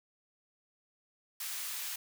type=high-pass noise; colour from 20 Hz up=white; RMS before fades=-39 dBFS; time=1.4-1.96 s; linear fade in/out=5 ms; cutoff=1200 Hz; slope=12 dB/octave; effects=none